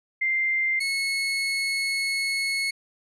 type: tone pair in turn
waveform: sine / 30% pulse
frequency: 2093 / 2189 Hz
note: C7 / C#7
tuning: 0 / -22 cents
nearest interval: minor second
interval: 78 cents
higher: second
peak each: -21 dBFS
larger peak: neither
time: 0.21-0.8 / 0.8-2.71 s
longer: second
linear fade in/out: 10 ms
effects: resampled to 24000 Hz